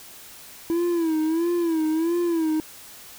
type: tone with vibrato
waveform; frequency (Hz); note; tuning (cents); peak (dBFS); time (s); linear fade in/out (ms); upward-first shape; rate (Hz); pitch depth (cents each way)
triangle; 329.6; E4; 0; -18; 0.7-2.6; 0; sine; 1.5; 97
effects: white hiss -44 dBFS RMS until 3.18 s